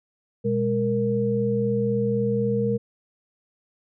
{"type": "tone cluster", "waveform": "sine", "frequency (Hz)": [122, 205.9, 466.3], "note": ["B2", "G#3", "A#4"], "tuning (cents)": [-21, -15, 1], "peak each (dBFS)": [-27, -25, -23], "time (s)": [0.44, 2.78], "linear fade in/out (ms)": 20, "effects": []}